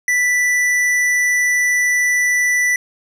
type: tone with hard clipping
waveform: triangle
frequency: 1975.5 Hz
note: B6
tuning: in tune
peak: -15 dBFS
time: 0.08-2.76 s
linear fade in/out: 2 ms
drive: 14 dB
effects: none